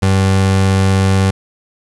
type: tone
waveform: 30% pulse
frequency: 96.1 Hz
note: G2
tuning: 34 cents flat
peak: -7 dBFS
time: 0.02-1.31 s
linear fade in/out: 10 ms
effects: resampled to 24000 Hz + 7-bit